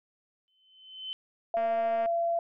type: tone with exponential growth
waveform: sine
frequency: 3057 Hz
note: G7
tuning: 44 cents flat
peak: -32 dBFS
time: 0.48-1.13 s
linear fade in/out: 0 ms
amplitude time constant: 140 ms
type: tone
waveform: sine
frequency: 679 Hz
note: F5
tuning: 49 cents flat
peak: -25 dBFS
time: 1.54-2.39 s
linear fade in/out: 2 ms
type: click train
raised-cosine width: 0.5 ms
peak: -27 dBFS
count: 114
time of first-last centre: 1.57-2.059 s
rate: 231 Hz
effects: none